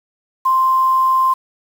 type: tone with quantisation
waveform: sine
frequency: 1046.5 Hz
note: C6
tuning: in tune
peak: -11 dBFS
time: 0.45-1.34 s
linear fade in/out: 10 ms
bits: 6
effects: none